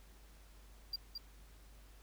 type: tone with echo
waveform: triangle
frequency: 4753 Hz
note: D8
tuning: 20 cents sharp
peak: -35 dBFS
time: 0.93-0.96 s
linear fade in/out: 5 ms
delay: 220 ms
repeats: 1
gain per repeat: -5 dB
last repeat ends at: 1.18 s
effects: added 50 Hz sine -57 dBFS peak until 2.02 s + pink hiss -65 dBFS RMS until 2.02 s